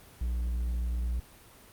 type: tone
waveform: triangle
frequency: 59.8 Hz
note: A#1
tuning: 45 cents sharp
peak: -26 dBFS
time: 0.21-1.2 s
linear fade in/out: 5 ms
effects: pink hiss -54 dBFS RMS until 1.72 s + Opus 32 kbps